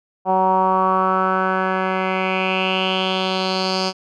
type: tone with low-pass filter sweep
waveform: 10% pulse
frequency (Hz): 187.9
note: F#3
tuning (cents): +27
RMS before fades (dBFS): -19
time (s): 0.25-3.93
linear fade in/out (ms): 50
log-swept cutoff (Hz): 830 to 5100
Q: 4.7
effects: none